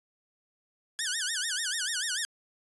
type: tone with vibrato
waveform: 10% pulse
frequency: 1646 Hz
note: G#6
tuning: 16 cents flat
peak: -20 dBFS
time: 0.99-2.25 s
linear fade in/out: 0 ms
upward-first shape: sine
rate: 6.8 Hz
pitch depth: 220 cents each way
effects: resampled to 24000 Hz